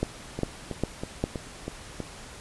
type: two click trains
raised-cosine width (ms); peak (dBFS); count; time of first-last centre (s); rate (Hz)
2; -11 / -18; 4 / 6; 0.03-1.24 / 0.39-2.003; 2.48 / 3.1
effects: pink hiss -44 dBFS RMS until 2.4 s + resampled to 24000 Hz